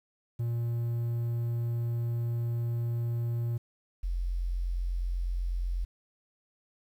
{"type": "tone pair in turn", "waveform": ["triangle", "sine"], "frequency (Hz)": [117.7, 44.09], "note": ["A#2", "F1"], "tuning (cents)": [17, 17], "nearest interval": "octave + perfect fourth", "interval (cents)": 1700, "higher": "first", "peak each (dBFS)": [-26, -28], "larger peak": "first", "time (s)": [[0.39, 3.58], [4.03, 5.85]], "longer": "first", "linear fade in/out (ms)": 10, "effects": ["10-bit"]}